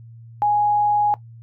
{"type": "tone", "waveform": "sine", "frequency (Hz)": 830.6, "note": "G#5", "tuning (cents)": 0, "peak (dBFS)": -15, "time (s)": [0.42, 1.14], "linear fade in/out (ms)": 0, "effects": ["noise-tail reverb RT60 0.1 s tail -17 dB re dry", "added 115 Hz sine -39 dBFS peak until 1.42 s"]}